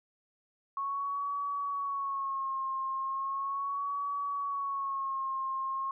sine tone with vibrato, 1100 Hz, C#6, 14 cents flat, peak -31 dBFS, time 0.77-5.91 s, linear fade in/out 2 ms, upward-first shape sine, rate 0.37 Hz, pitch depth 54 cents each way, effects none

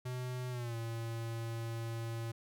square tone with pitch glide, 125.9 to 114.79 Hz, B2 to A#2, +34 to -26 cents, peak -38 dBFS, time 0.05-2.32 s, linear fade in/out 10 ms, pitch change -160 cents, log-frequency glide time 0.5-0.76 s, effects none

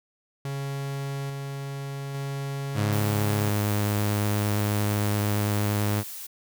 45% pulse tone with tremolo, 138.59 Hz, C#3, in tune, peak -29 dBFS, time 0.45-3.5 s, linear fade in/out 2 ms, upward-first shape square, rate 0.59 Hz, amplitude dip 25%
sawtooth tone with vibrato, 103.83 Hz, G#2, in tune, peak -19 dBFS, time 2.74-6.04 s, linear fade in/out 50 ms, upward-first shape triangle, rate 8.8 Hz, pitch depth 12 cents each way
blue noise, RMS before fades -38 dBFS, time 2.92-6.27 s, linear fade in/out 10 ms
effects none

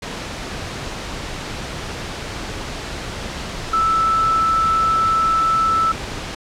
sine tone in noise, 1318.5 Hz, E6, in tune, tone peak -14 dBFS, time 3.73-5.92 s, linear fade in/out 5 ms, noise pink, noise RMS -28 dBFS, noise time 0.02-6.35 s, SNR +11 dB, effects low-pass 6000 Hz 12 dB/octave

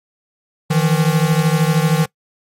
square beating tone pair, 154.6 / 167.6 Hz, D#3 / E3, -11 / +29 cents, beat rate 13 Hz, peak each -15 / -17 dBFS, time 0.7-2.06 s, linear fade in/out 10 ms, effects noise-tail reverb RT60 0.1 s tail -22 dB re dry + MP3 64 kbps

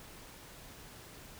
silence, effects pink hiss -52 dBFS RMS until 1.39 s

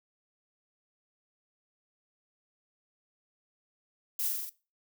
violet noise with echo, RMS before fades -32 dBFS, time 4.19-4.28 s, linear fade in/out 2 ms, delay 43 ms, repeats 5, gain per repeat -2 dB, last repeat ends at 4.495 s, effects noise-tail reverb RT60 0.3 s tail -19 dB re dry

